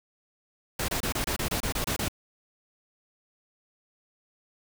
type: noise bursts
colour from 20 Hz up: pink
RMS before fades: -29 dBFS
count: 11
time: 0.79-2.084 s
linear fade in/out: 5 ms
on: 94 ms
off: 26 ms
effects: none